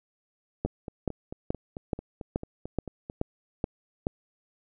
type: two click trains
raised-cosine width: 2 ms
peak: -13 / -23 dBFS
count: 9 / 12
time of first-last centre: 0.65-4.069 / 0.66-3.099 s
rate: 2.34 / 4.51 Hz
effects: none